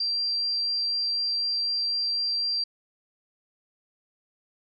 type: tone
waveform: sine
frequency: 4724 Hz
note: D8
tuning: 9 cents sharp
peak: -24 dBFS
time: 0-2.64 s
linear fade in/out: 5 ms
effects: none